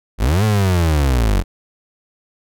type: linear two-way sweep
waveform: 35% pulse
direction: up then down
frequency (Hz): 42.53 to 110 to 42.53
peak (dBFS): -11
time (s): 0.18-1.44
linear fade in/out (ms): 50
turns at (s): 0.44
effects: none